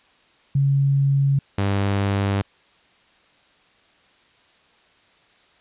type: tone pair in turn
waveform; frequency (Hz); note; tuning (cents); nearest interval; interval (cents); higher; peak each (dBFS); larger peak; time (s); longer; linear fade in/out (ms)
sine / sawtooth; 138.59 / 99.38; C#3 / G2; 0 / +24; tritone; 576; first; -15; neither; 0.55-1.39 / 1.58-2.42; neither; 5
effects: white hiss -57 dBFS RMS until 5.6 s + resampled to 8000 Hz